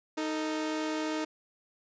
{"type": "tone pair together", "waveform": "sawtooth", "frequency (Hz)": [311.6, 446.1], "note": ["D#4", "A4"], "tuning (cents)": [3, 24], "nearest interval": "tritone", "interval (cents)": 621, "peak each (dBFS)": [-27, -35], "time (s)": [0.17, 1.25], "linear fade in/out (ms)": 10, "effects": ["resampled to 16000 Hz"]}